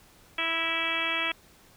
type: harmonic tone with a mistuned harmonic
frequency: 329.6 Hz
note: E4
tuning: in tune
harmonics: 1 / 2 / 3 / 4 / 5 / 6 / 7 / 8 / 9 / 10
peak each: -41 / -39 / -39 / -35 / -38 / -35 / -32 / -32 / -42 / -33 dBFS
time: 0.38-1.32 s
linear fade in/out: 5 ms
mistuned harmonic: 6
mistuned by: -19 cents
effects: pink hiss -57 dBFS RMS until 1.76 s